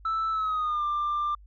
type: tone with pitch glide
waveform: sine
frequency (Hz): 1318.5 to 1188.3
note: E6 to D6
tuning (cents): 0 to +20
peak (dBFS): -23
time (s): 0.05-1.35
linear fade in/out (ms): 5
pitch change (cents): -180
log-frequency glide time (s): 0.31-0.84
effects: tanh soft clip ceiling -23 dBFS + added 50 Hz sine -48 dBFS peak until 1.46 s